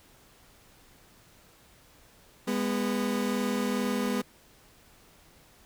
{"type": "tone pair together", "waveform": "30% pulse", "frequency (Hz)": [204.6, 246.9], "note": ["G#3", "B3"], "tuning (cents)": [-26, 0], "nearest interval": "minor third", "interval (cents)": 326, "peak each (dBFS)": -27, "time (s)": [2.47, 4.22], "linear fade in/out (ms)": 10, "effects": ["pink hiss -58 dBFS RMS until 5.65 s"]}